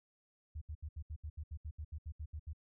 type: tone bursts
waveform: sine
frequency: 76.4 Hz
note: D#2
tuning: 31 cents flat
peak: -40 dBFS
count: 15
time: 0.55-2.533 s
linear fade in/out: 10 ms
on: 65 ms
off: 72 ms
effects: none